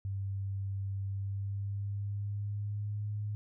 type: tone with pitch glide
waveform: sine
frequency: 98 to 104.43 Hz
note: G2 to G#2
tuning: 0 to +10 cents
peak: -33 dBFS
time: 0.05-3.35 s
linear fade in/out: 0 ms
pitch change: +110 cents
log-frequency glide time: 1.05-3.09 s
effects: none